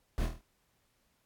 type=noise with echo; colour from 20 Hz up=brown; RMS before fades=-32 dBFS; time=0.18-0.26 s; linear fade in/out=0 ms; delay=25 ms; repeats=6; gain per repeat=-4 dB; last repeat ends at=0.41 s; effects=pink hiss -74 dBFS RMS until 1.25 s + AAC 64 kbps